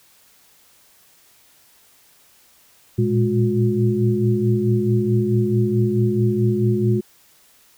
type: tone cluster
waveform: sine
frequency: 114.3 / 118.9 / 208.1 / 360.3 Hz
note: A#2 / A#2 / G#3 / F#4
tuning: -34 / +35 / +4 / -46 cents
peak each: -21 dBFS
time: 2.98-7.01 s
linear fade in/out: 10 ms
effects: white hiss -54 dBFS RMS until 7.77 s